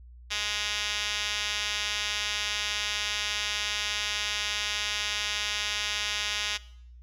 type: tone with band-pass filter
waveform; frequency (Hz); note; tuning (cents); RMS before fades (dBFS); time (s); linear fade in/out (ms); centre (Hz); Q
5% pulse; 208.3; G#3; +5; -31; 0.3-6.58; 20; 4000; 6.9
effects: noise-tail reverb RT60 0.7 s tail -19 dB re dry + added 60 Hz sine -46 dBFS peak until 7.02 s